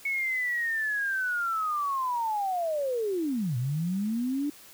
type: linear two-way sweep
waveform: sine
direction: down then up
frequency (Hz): 2217 to 116.54 to 297.2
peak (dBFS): -26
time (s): 0.05-4.5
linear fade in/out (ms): 5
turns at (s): 3.57
effects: white hiss -51 dBFS RMS until 4.73 s